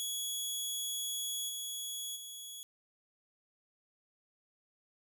15% pulse tone with level steps, 3360 Hz, G#7, 19 cents sharp, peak -28 / -31 / -37 dBFS, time 0-2.63 s, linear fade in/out 0 ms, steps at 1.48 / 2.15 s, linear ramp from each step 20 ms, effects none

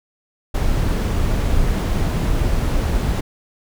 brown noise, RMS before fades -18 dBFS, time 0.54-3.21 s, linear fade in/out 10 ms, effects none

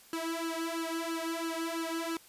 sawtooth tone with flanger, 329.6 Hz, E4, in tune, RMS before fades -35 dBFS, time 0.13-2.17 s, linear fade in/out 2 ms, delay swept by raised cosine 0.68 to 2.38 ms, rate 3 Hz, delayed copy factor +0.85, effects white hiss -57 dBFS RMS until 2.28 s + resampled to 32000 Hz

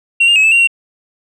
sine tone with pitch steps, 2742 / 2808 / 2564 / 2625 / 2760 / 2740 Hz, F7 / F7 / E7 / E7 / F7 / F7, -32 / +9 / -49 / -8 / -21 / -34 cents, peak -4 dBFS, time 0.2-0.674 s, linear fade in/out 10 ms, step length 79 ms, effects tanh soft clip ceiling -6 dBFS

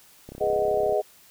click train, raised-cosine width 2 ms, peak -26 dBFS, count 22, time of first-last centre 0.29-0.924 s, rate 33.1 Hz
sine chord, G# minor seventh, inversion none, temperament equal, 415.3 / 493.9 / 622.3 / 740 Hz, G#4 / B4 / D#5 / F#5, 0 / 0 / 0 / 0 cents, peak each -25 / -30 / -24 / -29 dBFS, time 0.4-1.02 s, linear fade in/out 20 ms
effects white hiss -54 dBFS RMS until 1.3 s

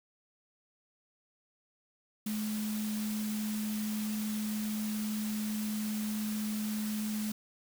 sine tone in noise, 213.6 Hz, G#3, 49 cents sharp, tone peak -32 dBFS, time 2.26-7.32 s, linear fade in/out 5 ms, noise white, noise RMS -43 dBFS, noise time 2.26-7.32 s, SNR +8 dB, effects none

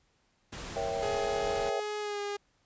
pink noise, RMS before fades -41 dBFS, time 0.52-1.7 s, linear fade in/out 10 ms
sine chord, A# diminished seventh, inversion none, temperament equal, 466.2 / 554.4 / 659.3 / 784 Hz, A#4 / C#5 / E5 / G5, 0 / 0 / 0 / 0 cents, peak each -36 dBFS, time 0.76-1.8 s, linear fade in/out 2 ms
sawtooth tone with pitch glide, 420 to 408 Hz, G#4 to G#4, +19 to -31 cents, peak -29 dBFS, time 1.02-2.37 s, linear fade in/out 10 ms, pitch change -50 cents, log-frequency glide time 2-2.2 s
effects pink hiss -71 dBFS RMS until 2.65 s + resampled to 16000 Hz

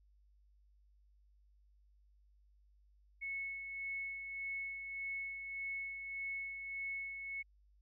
sine tone with tremolo, 2200 Hz, C#7, 14 cents flat, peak -38 dBFS, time 3.21-7.43 s, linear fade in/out 20 ms, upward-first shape sine, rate 1.7 Hz, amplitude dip 45%, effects added 50 Hz sine -65 dBFS peak until 7.81 s

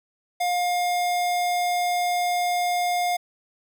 square tone, 710 Hz, F5, 28 cents sharp, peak -22 dBFS, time 0.4-3.17 s, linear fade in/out 10 ms, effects none

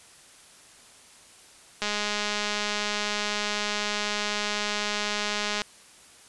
click train, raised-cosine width 0.2 ms, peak -11 dBFS, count 791, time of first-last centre 1.82-5.618 s, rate 208 Hz, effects white hiss -52 dBFS RMS until 6.28 s + resampled to 24000 Hz

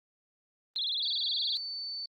sine tone with vibrato, 3729 Hz, A#7, in tune, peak -29 dBFS, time 0.76-1.57 s, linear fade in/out 0 ms, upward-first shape sine, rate 19 Hz, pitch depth 210 cents each way
sine tone, 4519 Hz, C#8, 33 cents sharp, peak -35 dBFS, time 1.02-2.06 s, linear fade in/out 5 ms
effects Opus 32 kbps

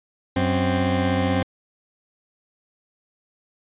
20% pulse tone pair together, 92.5 / 261.6 Hz, F#2 / C4, 0 / 0 cents, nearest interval octave + tritone, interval 1800 cents, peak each -17 dBFS, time 0.36-1.43 s, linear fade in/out 5 ms, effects resampled to 8000 Hz

